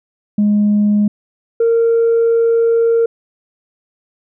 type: tone pair in turn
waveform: sine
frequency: 207.7 / 460.9 Hz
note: G#3 / A#4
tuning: 0 / -20 cents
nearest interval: octave + major second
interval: 1380 cents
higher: second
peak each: -8 dBFS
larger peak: neither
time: 0.38-1.08 / 1.6-3.06 s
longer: second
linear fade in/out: 5 ms
effects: tanh soft clip ceiling -7 dBFS